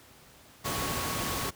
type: tone in noise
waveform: sine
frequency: 1108.7 Hz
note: C#6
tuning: in tune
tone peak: -38 dBFS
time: 0.64-1.51 s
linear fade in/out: 20 ms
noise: pink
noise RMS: -32 dBFS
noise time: 0.64-1.51 s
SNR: -9 dB
effects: pink hiss -55 dBFS RMS until 1.55 s + high-pass 60 Hz 12 dB/octave